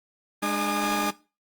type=tone cluster; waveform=sawtooth; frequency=207 / 300.3 / 829 / 1214 Hz; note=G#3 / D4 / G#5 / D#6; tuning=-5 / +39 / -3 / -43 cents; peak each=-26 dBFS; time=0.42-1.11 s; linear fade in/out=10 ms; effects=noise-tail reverb RT60 0.3 s tail -18 dB re dry + Opus 32 kbps